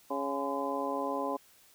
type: harmonic tone with a mistuned harmonic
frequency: 138.9 Hz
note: C#3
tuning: 4 cents sharp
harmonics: 2 / 3 / 4 / 5 / 6 / 7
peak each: -37 / -39 / -36 / -41 / -39 / -36 dBFS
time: 0.1-1.37 s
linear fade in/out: 10 ms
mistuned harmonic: 7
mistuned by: +83 cents
effects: white hiss -61 dBFS RMS until 1.74 s